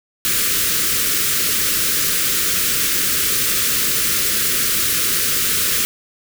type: band-stop noise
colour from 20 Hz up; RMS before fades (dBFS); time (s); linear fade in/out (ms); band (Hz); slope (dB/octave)
white; -18; 0.25-5.85; 0; 520 to 1200; 48
effects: none